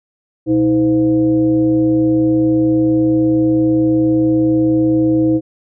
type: tone with frequency modulation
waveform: sine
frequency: 318.8 Hz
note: D#4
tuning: 42 cents sharp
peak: -10 dBFS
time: 0.46-5.41 s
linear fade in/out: 50 ms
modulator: 194 Hz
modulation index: 0.61
effects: none